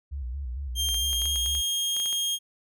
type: tone with vibrato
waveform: sine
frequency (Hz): 65.41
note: C2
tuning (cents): 0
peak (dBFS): -30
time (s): 0.11-1.62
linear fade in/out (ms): 20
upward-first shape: square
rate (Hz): 4.4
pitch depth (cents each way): 120
type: tone with pitch glide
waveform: sawtooth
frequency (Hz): 3188 to 3240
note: G7 to G#7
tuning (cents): +28 to -43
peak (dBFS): -22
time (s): 0.75-2.39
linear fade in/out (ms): 50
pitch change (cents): +29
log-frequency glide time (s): 0.9-1.39
type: clicks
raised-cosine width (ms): 0.2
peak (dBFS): -23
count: 12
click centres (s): 0.888 / 0.944 / 1.131 / 1.219 / 1.256 / 1.359 / 1.461 / 1.551 / 1.966 / 2 / 2.059 / 2.128
effects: none